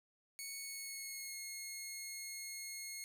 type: tone with pitch glide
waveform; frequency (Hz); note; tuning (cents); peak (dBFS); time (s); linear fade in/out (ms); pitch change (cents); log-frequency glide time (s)
10% pulse; 2217 to 2160; C#7 to C#7; 0 to -45; -35; 0.39-3.04; 0; -45; 0.57-1.36
effects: none